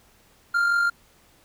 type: tone with amplitude modulation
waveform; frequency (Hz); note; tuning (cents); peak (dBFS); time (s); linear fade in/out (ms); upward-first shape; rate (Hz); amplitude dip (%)
triangle; 1396.9; F6; 0; -15; 0.54-0.9; 10; sine; 45.7; 40
effects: pink hiss -58 dBFS RMS until 1.44 s